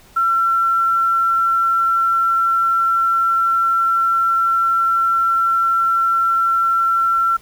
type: tone with quantisation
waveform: sine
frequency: 1353 Hz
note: E6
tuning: 45 cents sharp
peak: -13 dBFS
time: 0.16-7.37 s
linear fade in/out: 10 ms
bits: 7
effects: pink hiss -48 dBFS RMS until 7.41 s